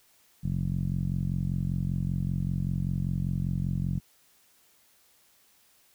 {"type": "tone with low-pass filter", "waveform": "10% pulse", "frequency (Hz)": 45.14, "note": "F#1", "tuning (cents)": -42, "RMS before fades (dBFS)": -29, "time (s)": [0.43, 4], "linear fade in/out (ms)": 20, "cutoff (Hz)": 160, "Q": 2.9, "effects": ["white hiss -63 dBFS RMS until 5.94 s"]}